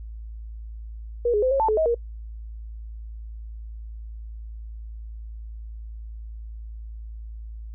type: tone with pitch steps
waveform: sine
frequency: 478.4 / 416.8 / 514 / 544 / 883 / 431.4 / 635 / 470.8 Hz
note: A#4 / G#4 / C5 / C#5 / A5 / A4 / D#5 / A#4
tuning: +45 / +6 / -31 / -33 / +6 / -34 / +35 / +17 cents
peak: -18 dBFS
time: 1.25-1.946 s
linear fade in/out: 5 ms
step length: 87 ms
effects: noise-tail reverb RT60 0.1 s tail -25 dB re dry + added 55 Hz sine -34 dBFS peak until 7.74 s